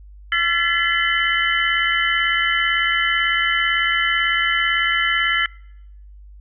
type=tone cluster; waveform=sine; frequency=1350 / 1727 / 1983 / 2061 / 3027 Hz; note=E6 / A6 / B6 / C7 / F#7; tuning=+41 / -33 / +7 / -27 / +39 cents; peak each=-23 / -21 / -24 / -22 / -23 dBFS; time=0.32-5.46 s; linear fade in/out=2 ms; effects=noise-tail reverb RT60 0.9 s tail -26 dB re dry + added 50 Hz sine -39 dBFS peak until 6.4 s